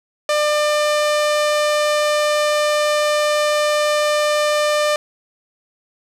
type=tone; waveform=sawtooth; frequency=598 Hz; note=D5; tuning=31 cents sharp; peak=-11 dBFS; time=0.29-4.96 s; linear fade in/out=2 ms; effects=low-pass 9000 Hz 12 dB/octave + 8-bit